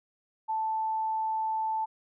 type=tone; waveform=sine; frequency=880 Hz; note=A5; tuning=in tune; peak=-27 dBFS; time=0.48-1.86 s; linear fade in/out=20 ms; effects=none